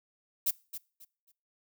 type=noise with echo; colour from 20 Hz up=violet; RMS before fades=-27 dBFS; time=0.46-0.51 s; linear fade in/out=10 ms; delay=270 ms; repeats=3; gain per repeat=-12 dB; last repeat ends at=1.32 s; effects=noise-tail reverb RT60 0.4 s tail -23 dB re dry